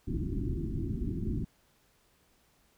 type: low-pass noise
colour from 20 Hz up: pink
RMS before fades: -33 dBFS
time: 0.07-1.45 s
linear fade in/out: 10 ms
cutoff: 370 Hz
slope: 96 dB/octave
effects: pink hiss -68 dBFS RMS until 2.77 s